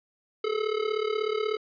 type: tone with amplitude modulation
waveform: square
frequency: 430.4 Hz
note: A4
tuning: 38 cents flat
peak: -23 dBFS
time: 0.44-1.57 s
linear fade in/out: 5 ms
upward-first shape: sine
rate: 36.4 Hz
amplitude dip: 80%
effects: resampled to 11025 Hz + 10-bit